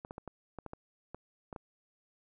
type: clicks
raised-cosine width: 1 ms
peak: -28 dBFS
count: 10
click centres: 0.049 / 0.109 / 0.181 / 0.277 / 0.587 / 0.663 / 0.734 / 1.146 / 1.528 / 1.562 s
effects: none